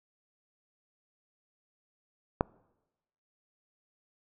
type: click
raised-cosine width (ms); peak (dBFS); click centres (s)
1; -10; 2.409
effects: noise-tail reverb RT60 1.0 s tail -25 dB re dry